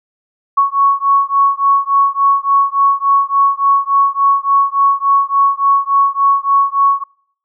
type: beating tone pair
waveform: sine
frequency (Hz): 1108.7 / 1112.2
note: C#6 / C#6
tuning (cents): 0 / +5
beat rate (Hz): 3.5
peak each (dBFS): -12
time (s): 0.57-7.04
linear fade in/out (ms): 10
effects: noise-tail reverb RT60 0.6 s tail -25 dB re dry